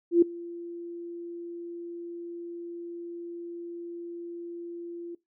sine tone with ADSR envelope, 343.1 Hz, F4, 31 cents flat, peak -13 dBFS, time 0.11-5.15 s, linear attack 110 ms, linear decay 6 ms, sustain -23 dB, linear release 5 ms, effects noise-tail reverb RT60 0.2 s tail -21 dB re dry

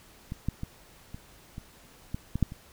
clicks, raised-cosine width 5 ms, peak -22 / -15 / -21 / -27 / -26 / -19 / -17 / -10 / -27 dBFS, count 9, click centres 0.321 / 0.486 / 0.634 / 1.145 / 1.581 / 2.145 / 2.356 / 2.427 / 2.521 s, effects pink hiss -55 dBFS RMS until 2.72 s

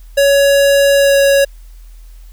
square tone with pitch glide, 560 to 556.1 Hz, C#5 to C#5, +18 to +5 cents, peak -8 dBFS, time 0.17-1.45 s, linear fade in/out 10 ms, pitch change -13 cents, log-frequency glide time 0.96-1.17 s, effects added 41 Hz sine -33 dBFS peak until 2.32 s + white hiss -52 dBFS RMS until 2.32 s

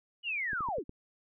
sine linear sweep, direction down, 2960 to 230 Hz, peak -31 dBFS, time 0.23-0.84 s, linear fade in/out 50 ms
clicks, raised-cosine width 3 ms, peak -31 dBFS, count 5, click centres 0.532 / 0.607 / 0.687 / 0.784 / 0.894 s
effects none

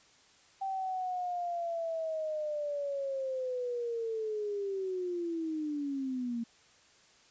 sine linear sweep, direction down, 779 to 228.9 Hz, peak -32 dBFS, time 0.61-6.44 s, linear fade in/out 10 ms, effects white hiss -62 dBFS RMS until 7.3 s + resampled to 16000 Hz

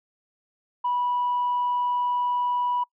sine tone, 980 Hz, B5, 14 cents flat, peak -21 dBFS, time 0.84-2.84 s, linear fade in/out 10 ms, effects noise-tail reverb RT60 0.1 s tail -25 dB re dry + tanh soft clip ceiling -18 dBFS

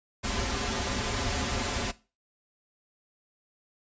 pink noise with comb filter, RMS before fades -30 dBFS, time 0.23-1.92 s, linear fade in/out 20 ms, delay 6.3 ms, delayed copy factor -1, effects noise-tail reverb RT60 0.3 s tail -18 dB re dry + resampled to 16000 Hz

